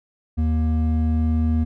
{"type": "tone pair together", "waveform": "triangle", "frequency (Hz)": [78.7, 235.8], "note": ["D#2", "A#3"], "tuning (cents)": [20, 20], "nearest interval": "octave + perfect fifth", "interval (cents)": 1900, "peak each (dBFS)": [-16, -21], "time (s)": [0.37, 1.65], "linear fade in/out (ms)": 20, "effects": []}